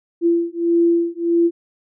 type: beating tone pair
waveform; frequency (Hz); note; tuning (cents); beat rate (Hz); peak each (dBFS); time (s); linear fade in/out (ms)
sine; 338.7 / 340.3; E4 / F4; +47 / -45; 1.6; -17; 0.21-1.51; 50
effects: none